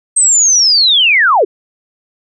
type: linear sweep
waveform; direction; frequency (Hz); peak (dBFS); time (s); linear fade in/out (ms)
sine; down; 8372 to 335.1; -6; 0.16-1.45; 10
effects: none